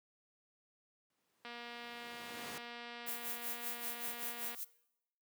pink noise with exponential growth, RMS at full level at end -44 dBFS, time 1.1-2.58 s, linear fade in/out 2 ms, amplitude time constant 320 ms
click train, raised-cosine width 0.3 ms, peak -32 dBFS, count 738, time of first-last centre 1.45-4.547 s, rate 238 Hz
violet noise with tremolo, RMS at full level -40 dBFS, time 3.06-4.65 s, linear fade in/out 20 ms, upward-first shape sine, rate 5.2 Hz, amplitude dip 75%
effects noise-tail reverb RT60 0.8 s tail -20 dB re dry + high-pass 200 Hz 12 dB/octave

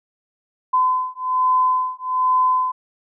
sine beating tone pair, 1018 / 1019.2 Hz, C6 / C6, -48 / -46 cents, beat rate 1.2 Hz, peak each -19 dBFS, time 0.73-2.72 s, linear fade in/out 10 ms, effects none

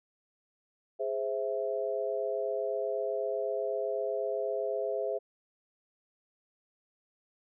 sine chord, Ab augmented, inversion none, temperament equal, 415.3 / 523.3 / 659.3 Hz, Ab4 / C5 / E5, 0 / 0 / 0 cents, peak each -34 dBFS, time 0.99-5.19 s, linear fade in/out 20 ms, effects none

